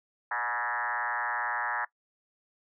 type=tone with frequency modulation; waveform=sine; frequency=1318.5 Hz; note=E6; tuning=in tune; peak=-28 dBFS; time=0.31-1.85 s; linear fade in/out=5 ms; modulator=118 Hz; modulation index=4.5; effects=noise-tail reverb RT60 0.1 s tail -21 dB re dry